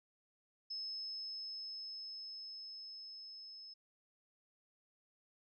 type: tone with level ramp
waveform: sine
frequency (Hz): 5200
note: E8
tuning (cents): -24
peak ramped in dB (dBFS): -40 to -50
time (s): 0.7-3.74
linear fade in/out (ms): 10
effects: none